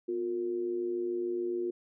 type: tone with amplitude modulation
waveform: sine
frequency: 355.5 Hz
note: F4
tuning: 31 cents sharp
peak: -27 dBFS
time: 0.08-1.71 s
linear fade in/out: 10 ms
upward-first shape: sine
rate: 107 Hz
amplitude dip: 60%
effects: none